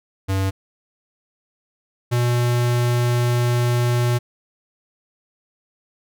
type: tone pair in turn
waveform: square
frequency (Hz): 96.2 / 121.2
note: G2 / B2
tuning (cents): -32 / -32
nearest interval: major third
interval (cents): 400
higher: second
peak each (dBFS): -19 / -17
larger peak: second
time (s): 0.28-0.51 / 2.11-4.19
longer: second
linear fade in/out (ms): 20
effects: none